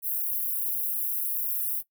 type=high-pass noise; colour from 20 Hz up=white; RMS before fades=-29 dBFS; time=0.02-1.83 s; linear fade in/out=50 ms; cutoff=11000 Hz; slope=48 dB/octave; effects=noise-tail reverb RT60 0.1 s tail -17 dB re dry